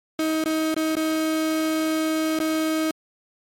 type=tone with dropouts; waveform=35% pulse; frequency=316 Hz; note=D#4; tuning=27 cents sharp; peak=-19 dBFS; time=0.19-2.91 s; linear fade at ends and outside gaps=2 ms; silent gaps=0.44-0.458 / 0.743-0.764 / 0.954-0.967 / 2.39-2.4 s; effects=MP3 64 kbps